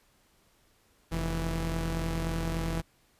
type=tone pair together; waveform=sawtooth; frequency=43.55 / 164.3 Hz; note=F1 / E3; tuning=-4 / -5 cents; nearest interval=octave + major seventh; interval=2299 cents; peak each=-28 dBFS; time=1.11-2.82 s; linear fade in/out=20 ms; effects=pink hiss -66 dBFS RMS until 3.19 s + resampled to 32000 Hz